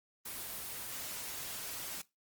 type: noise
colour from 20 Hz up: white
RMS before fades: -42 dBFS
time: 0.25-2.02 s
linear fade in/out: 10 ms
effects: noise-tail reverb RT60 0.2 s tail -19 dB re dry + Opus 24 kbps